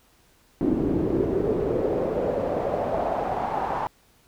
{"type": "noise with band-pass filter sweep", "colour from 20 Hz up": "brown", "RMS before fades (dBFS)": -25, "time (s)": [0.61, 3.87], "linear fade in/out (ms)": 0, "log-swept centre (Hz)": [300, 910], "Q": 3.7, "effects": ["pink hiss -60 dBFS RMS until 4.27 s"]}